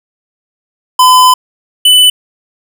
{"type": "tone pair in turn", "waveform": "square", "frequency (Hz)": [1012, 2994], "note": ["B5", "F#7"], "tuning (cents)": [42, 20], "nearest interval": "octave + perfect fifth", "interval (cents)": 1878, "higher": "second", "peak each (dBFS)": -3, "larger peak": "neither", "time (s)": [[0.99, 1.34], [1.85, 2.1]], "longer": "first", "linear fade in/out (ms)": 5, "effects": []}